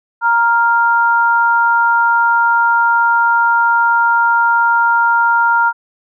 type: tone pair together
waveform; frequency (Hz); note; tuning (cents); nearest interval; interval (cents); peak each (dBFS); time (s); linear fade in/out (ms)
sine; 935.6 / 1396.9; A#5 / F6; +6 / 0; perfect fifth; 694; -12; 0.21-5.73; 50
effects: none